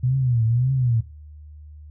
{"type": "tone with vibrato", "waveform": "sine", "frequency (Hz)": 122.6, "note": "B2", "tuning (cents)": -12, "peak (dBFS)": -17, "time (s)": [0.03, 1.01], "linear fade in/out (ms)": 10, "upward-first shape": "triangle", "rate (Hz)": 1.8, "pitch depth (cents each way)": 180, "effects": ["noise-tail reverb RT60 0.3 s tail -17 dB re dry", "added 75 Hz sine -39 dBFS peak until 1.9 s"]}